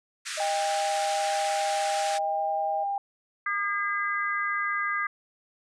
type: band-pass noise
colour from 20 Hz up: pink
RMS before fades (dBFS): -35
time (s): 0.25-2.19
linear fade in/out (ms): 20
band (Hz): 1300 to 9700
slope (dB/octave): 48
type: tone with pitch glide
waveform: sine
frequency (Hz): 622.3 to 630.3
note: D#5 to D#5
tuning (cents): 0 to +22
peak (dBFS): -30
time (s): 0.37-2.84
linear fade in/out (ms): 10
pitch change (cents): +22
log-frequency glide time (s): 1.92-2.47
type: tone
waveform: sine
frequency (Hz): 799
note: G5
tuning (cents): +33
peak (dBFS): -26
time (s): 0.4-2.98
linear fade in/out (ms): 2
type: harmonic tone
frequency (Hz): 405.3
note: G#4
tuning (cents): -42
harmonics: 3 / 4 / 5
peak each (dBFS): -29 / -30 / -31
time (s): 3.46-5.07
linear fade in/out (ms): 5
effects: none